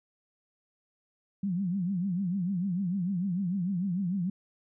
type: tone with vibrato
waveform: sine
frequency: 185 Hz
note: F#3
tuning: in tune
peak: -27 dBFS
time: 1.43-4.3 s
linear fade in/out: 5 ms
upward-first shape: triangle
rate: 6.7 Hz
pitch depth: 190 cents each way
effects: none